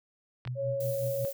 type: clicks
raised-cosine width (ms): 0.3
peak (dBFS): -25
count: 2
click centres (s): 0.452 / 0.475
type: tone with tremolo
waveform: sine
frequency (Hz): 124.9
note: B2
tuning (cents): +20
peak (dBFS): -31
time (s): 0.46-1.25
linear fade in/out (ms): 0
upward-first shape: sine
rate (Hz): 5.4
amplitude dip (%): 80
type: tone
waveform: sine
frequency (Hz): 552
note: C#5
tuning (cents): -7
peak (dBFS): -29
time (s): 0.55-1.33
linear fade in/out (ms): 50
type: noise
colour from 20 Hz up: violet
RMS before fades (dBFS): -42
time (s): 0.8-1.33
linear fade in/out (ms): 5
effects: none